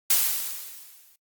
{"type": "noise with exponential decay", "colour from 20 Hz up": "blue", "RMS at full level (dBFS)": -18, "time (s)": [0.1, 1.16], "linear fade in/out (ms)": 5, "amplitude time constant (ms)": 230, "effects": ["noise-tail reverb RT60 0.1 s tail -21 dB re dry", "Opus 48 kbps"]}